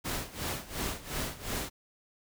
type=noise with tremolo; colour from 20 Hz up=pink; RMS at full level=-33 dBFS; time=0.04-1.7 s; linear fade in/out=20 ms; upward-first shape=sine; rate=2.8 Hz; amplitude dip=85%; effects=none